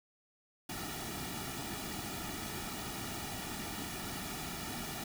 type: noise with comb filter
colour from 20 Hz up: pink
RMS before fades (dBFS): -41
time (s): 0.69-5.04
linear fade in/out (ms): 5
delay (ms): 1.9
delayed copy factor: -0.7
effects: none